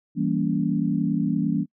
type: chord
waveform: sine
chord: E diminished seventh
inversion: none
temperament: equal with one note detuned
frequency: 164.81 / 196 / 233.1 / 282.5 Hz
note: E3 / G3 / Bb3 / Db4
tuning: 0 / 0 / 0 / +33 cents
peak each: -26 dBFS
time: 0.15-1.66 s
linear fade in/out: 50 ms
effects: noise-tail reverb RT60 0.1 s tail -26 dB re dry